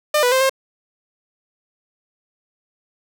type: tone with pitch steps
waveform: sawtooth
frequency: 602 / 492.5 / 523 / 533 Hz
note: D5 / B4 / C5 / C5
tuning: +43 / -5 / -1 / +32 cents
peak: -10 dBFS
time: 0.14-0.496 s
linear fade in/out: 5 ms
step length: 89 ms
effects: none